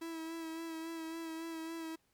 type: tone with vibrato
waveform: 45% pulse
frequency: 326.4 Hz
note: E4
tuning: 17 cents flat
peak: -40 dBFS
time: 0.01-1.96 s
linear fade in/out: 10 ms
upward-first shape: sine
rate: 3.6 Hz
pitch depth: 26 cents each way
effects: pink hiss -75 dBFS RMS until 2.13 s + MP3 96 kbps